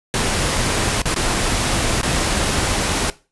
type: noise with dropouts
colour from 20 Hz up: pink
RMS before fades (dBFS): -19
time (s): 0.14-3.1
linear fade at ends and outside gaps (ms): 0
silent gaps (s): 1.018-1.056 / 1.143-1.162 / 2.014-2.031
effects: noise-tail reverb RT60 0.3 s tail -18 dB re dry + resampled to 24000 Hz